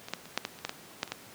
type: clicks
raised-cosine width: 0.2 ms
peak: -22 / -13 / -28 / -9 / -14 / -28 / -14 / -16 / -11 / -26 / -15 dBFS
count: 11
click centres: 0.085 / 0.136 / 0.256 / 0.376 / 0.451 / 0.589 / 0.65 / 0.694 / 1.031 / 1.077 / 1.12 s
effects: pink hiss -50 dBFS RMS until 1.34 s + high-pass 150 Hz 12 dB/octave